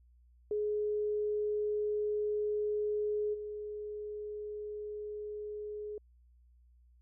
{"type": "tone with level steps", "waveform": "sine", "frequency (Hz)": 420, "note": "G#4", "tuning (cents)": 19, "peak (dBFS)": [-30, -38], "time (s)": [0.51, 5.98], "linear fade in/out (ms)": 2, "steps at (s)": 3.33, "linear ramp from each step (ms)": 20, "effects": ["added 60 Hz sine -60 dBFS peak until 7.01 s"]}